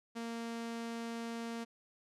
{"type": "tone", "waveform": "sawtooth", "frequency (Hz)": 231.3, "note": "A#3", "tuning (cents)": -13, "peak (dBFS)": -35, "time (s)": [0.15, 1.65], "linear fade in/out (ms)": 20, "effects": ["low-pass 9000 Hz 12 dB/octave"]}